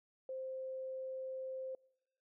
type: tone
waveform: sine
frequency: 523.3 Hz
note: C5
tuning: in tune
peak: -40 dBFS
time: 0.29-1.75 s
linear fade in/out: 2 ms
effects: noise-tail reverb RT60 0.9 s tail -26 dB re dry